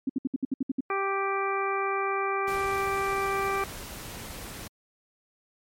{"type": "tone bursts", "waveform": "sine", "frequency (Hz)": 265.7, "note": "C4", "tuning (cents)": 27, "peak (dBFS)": -23, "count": 9, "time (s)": [0.07, 0.807], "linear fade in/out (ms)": 5, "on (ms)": 25, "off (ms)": 64}
{"type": "harmonic tone", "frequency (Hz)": 392, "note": "G4", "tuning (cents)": 0, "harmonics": [1, 2, 3, 4, 5, 6], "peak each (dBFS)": [-30, -33, -29, -38, -40, -35], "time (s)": [0.9, 3.64], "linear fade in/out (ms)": 2}
{"type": "noise", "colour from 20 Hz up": "pink", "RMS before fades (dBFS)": -40, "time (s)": [2.47, 4.68], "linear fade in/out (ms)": 10}
{"effects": ["MP3 64 kbps"]}